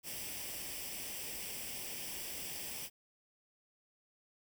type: noise with comb filter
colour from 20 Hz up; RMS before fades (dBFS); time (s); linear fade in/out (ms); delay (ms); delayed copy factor
white; -43; 0.03-2.9; 50; 0.37; +0.65
effects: none